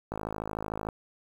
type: click train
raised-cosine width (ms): 1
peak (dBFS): -19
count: 42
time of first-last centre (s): 0.12-0.888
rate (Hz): 53.4
effects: 8-bit